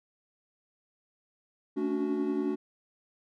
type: chord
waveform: triangle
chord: D major seventh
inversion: second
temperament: equal with one note detuned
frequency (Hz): 220 / 277.2 / 288.3 / 370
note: A3 / C#4 / D4 / F#4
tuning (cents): 0 / 0 / -32 / 0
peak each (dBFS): -33 / -35 / -29 / -30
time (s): 1.76-2.56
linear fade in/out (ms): 20
effects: none